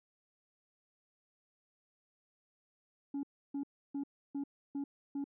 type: tone bursts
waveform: sine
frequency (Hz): 280.6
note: C#4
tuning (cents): +21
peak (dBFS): -32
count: 6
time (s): 3.14-5.242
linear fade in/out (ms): 5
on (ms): 92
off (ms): 310
effects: tanh soft clip ceiling -34 dBFS